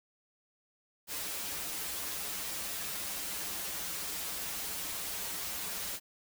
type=noise with comb filter; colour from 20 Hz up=white; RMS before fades=-38 dBFS; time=1.07-6 s; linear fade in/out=50 ms; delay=8.1 ms; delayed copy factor=-0.9; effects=none